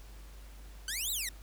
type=exponential two-way sweep; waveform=10% pulse; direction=up then down; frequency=1480 to 4082 to 1807 Hz; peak=-25 dBFS; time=0.88-1.29 s; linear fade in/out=2 ms; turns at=1.11 s; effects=added 50 Hz sine -47 dBFS peak until 1.42 s + pink hiss -58 dBFS RMS until 1.42 s